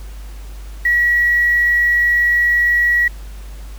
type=tone with quantisation; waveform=sine; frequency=1923 Hz; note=B6; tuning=47 cents flat; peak=-11 dBFS; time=0.85-3.08 s; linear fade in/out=5 ms; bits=6; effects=added 50 Hz sine -29 dBFS peak until 3.78 s + pink hiss -44 dBFS RMS until 3.78 s